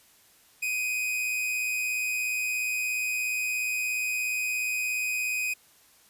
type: tone pair together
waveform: 45% pulse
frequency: 2383 / 2500 Hz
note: D7 / D#7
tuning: +25 / +8 cents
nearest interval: minor second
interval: 83 cents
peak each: -37 / -27 dBFS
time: 0.62-5.54 s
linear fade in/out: 10 ms
effects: white hiss -59 dBFS RMS until 6.09 s + resampled to 32000 Hz